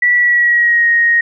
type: tone with pitch glide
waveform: sine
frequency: 1953 to 1872.4 Hz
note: B6 to A#6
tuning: -20 to +7 cents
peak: -8 dBFS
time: 0.02-1.21 s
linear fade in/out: 5 ms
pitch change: -73 cents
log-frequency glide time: 0.15-0.88 s
effects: none